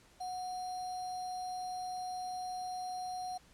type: tone with sample-and-hold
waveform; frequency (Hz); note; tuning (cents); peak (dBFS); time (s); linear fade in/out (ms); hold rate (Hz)
sine; 735; F#5; -12; -37; 0.2-3.38; 10; 4900
effects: pink hiss -63 dBFS RMS until 3.53 s + low-pass 10000 Hz 12 dB/octave